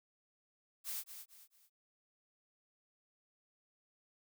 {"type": "noise with echo", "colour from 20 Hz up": "blue", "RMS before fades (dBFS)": -41, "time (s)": [0.84, 1.04], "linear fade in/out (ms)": 50, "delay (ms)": 220, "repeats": 3, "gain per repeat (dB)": -9, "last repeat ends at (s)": 1.7, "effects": []}